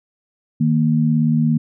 sine tone pair together, 155.56 / 233.1 Hz, D#3 / A#3, 0 / 0 cents, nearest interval perfect fifth, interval 700 cents, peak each -16 dBFS, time 0.6-1.58 s, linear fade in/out 10 ms, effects none

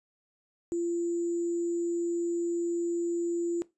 sine tone with sample-and-hold, 342.7 Hz, F4, 33 cents flat, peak -27 dBFS, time 0.72-3.62 s, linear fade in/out 0 ms, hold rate 7350 Hz, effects noise-tail reverb RT60 0.2 s tail -18 dB re dry + resampled to 24000 Hz

